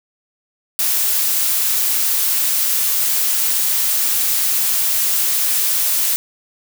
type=noise; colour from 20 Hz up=blue; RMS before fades=-17 dBFS; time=0.79-6.16 s; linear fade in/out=0 ms; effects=none